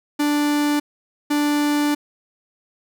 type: tone pair in turn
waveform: 45% pulse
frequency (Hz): 293.7 / 293.7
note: D4 / D4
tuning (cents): 0 / 0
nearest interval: unison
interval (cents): 0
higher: neither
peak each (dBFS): -17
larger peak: neither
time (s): 0.19-0.8 / 1.3-1.95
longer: second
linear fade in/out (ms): 10
effects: none